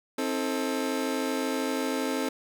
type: chord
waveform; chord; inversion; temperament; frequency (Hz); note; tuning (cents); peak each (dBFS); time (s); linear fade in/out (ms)
30% pulse; A diminished; first; just; 264 / 316.8 / 440; C4 / Eb4 / A4; +16 / +31 / 0; -27 / -31 / -30; 0.18-2.29; 5
effects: none